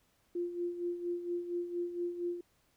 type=tone with tremolo; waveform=sine; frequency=349.2 Hz; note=F4; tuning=in tune; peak=-31 dBFS; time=0.35-2.41 s; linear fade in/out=5 ms; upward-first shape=sine; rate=4.3 Hz; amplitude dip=65%; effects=pink hiss -72 dBFS RMS until 2.76 s